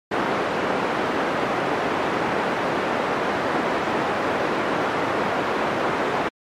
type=band-pass noise; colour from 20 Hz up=pink; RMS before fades=-23 dBFS; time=0.11-6.29 s; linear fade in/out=10 ms; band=290 to 1600 Hz; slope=12 dB/octave; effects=MP3 64 kbps